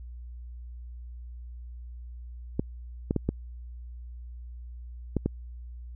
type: clicks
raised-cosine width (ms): 3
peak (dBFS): -12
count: 6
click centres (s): 2.595 / 3.109 / 3.163 / 3.29 / 5.167 / 5.26
effects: added 60 Hz sine -39 dBFS peak until 5.95 s